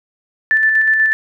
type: tone with tremolo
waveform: sine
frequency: 1760 Hz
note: A6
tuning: in tune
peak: -9 dBFS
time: 0.51-1.13 s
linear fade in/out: 0 ms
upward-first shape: square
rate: 8.2 Hz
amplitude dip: 30%
effects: none